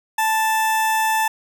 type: tone with notch filter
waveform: sawtooth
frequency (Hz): 880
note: A5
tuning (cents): 0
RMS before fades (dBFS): -19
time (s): 0.18-1.28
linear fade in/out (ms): 5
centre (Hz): 4400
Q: 1.8
effects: none